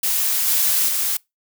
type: noise with level steps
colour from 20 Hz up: blue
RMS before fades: -20 / -18 / -21 dBFS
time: 0.03-1.17 s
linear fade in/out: 5 ms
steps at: 0.47 / 0.88 s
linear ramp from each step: 5 ms
effects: noise-tail reverb RT60 0.2 s tail -25 dB re dry